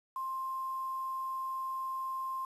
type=tone with quantisation; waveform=sine; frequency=1054 Hz; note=C6; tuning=12 cents sharp; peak=-34 dBFS; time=0.16-2.45 s; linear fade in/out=2 ms; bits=9; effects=resampled to 32000 Hz